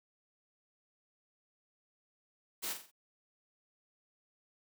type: noise with echo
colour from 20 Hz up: white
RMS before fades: -38 dBFS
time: 2.62-2.74 s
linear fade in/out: 20 ms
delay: 44 ms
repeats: 4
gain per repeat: -7 dB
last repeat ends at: 2.916 s
effects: high-pass 200 Hz 12 dB/octave